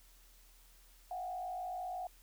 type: tone with frequency modulation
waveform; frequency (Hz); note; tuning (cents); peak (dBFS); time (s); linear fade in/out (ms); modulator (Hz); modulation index
sine; 730; F#5; -24; -38; 1.11-2.07; 2; 54; 0.71
effects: added 40 Hz sine -61 dBFS peak until 2.22 s + white hiss -65 dBFS RMS until 2.22 s